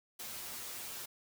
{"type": "noise with comb filter", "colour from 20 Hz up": "white", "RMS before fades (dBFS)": -44, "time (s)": [0.19, 1.06], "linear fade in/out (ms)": 10, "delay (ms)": 8.3, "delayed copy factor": 0.85, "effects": []}